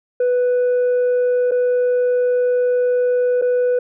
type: tone with dropouts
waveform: sine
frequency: 494.6 Hz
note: B4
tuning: 3 cents sharp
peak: -11 dBFS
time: 0.2-3.79 s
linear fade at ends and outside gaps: 5 ms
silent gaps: 1.511-1.517 / 3.415-3.421 s
effects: tanh soft clip ceiling -13 dBFS